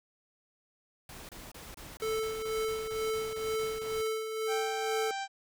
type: noise bursts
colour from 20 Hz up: pink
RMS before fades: -47 dBFS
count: 13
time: 1.09-4.014 s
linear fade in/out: 2 ms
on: 200 ms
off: 27 ms
type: tone with tremolo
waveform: square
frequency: 440 Hz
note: A4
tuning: in tune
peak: -30 dBFS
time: 2.02-5.11 s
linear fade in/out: 2 ms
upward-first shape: sine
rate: 2.1 Hz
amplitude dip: 50%
type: tone with exponential growth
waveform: 5% pulse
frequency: 932.3 Hz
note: A#5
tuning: in tune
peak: -36 dBFS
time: 3.99-4.07 s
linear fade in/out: 2 ms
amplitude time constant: 17 ms
type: harmonic tone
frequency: 784 Hz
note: G5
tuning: in tune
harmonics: 1 / 2 / 3 / 4 / 5 / 6 / 7 / 8 / 9 / 10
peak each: -35 / -41 / -45 / -47 / -49 / -51 / -52 / -53 / -54 / -55 dBFS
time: 4.47-5.28 s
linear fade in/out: 50 ms
effects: none